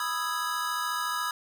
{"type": "chord", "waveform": "square", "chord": "E major seventh", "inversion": "second", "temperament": "equal", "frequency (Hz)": [987.8, 1244.5, 1318.5, 1661.2], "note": ["B5", "D#6", "E6", "G#6"], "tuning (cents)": [0, 0, 0, 0], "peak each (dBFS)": [-35, -33, -37, -35], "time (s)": [0, 1.31], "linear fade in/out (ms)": 2, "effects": []}